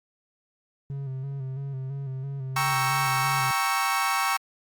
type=tone with vibrato; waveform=triangle; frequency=135.2 Hz; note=C#3; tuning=43 cents flat; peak=-28 dBFS; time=0.9-3.51 s; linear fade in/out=0 ms; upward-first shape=square; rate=3 Hz; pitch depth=42 cents each way
type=chord; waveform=30% pulse; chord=G diminished seventh; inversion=none; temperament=equal; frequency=784 / 932.3 / 1108.7 / 1318.5 Hz; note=G5 / Bb5 / Db6 / Fb6; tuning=0 / 0 / 0 / 0 cents; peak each=-27 / -28 / -24 / -27 dBFS; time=2.56-4.37 s; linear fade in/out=5 ms
effects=Opus 32 kbps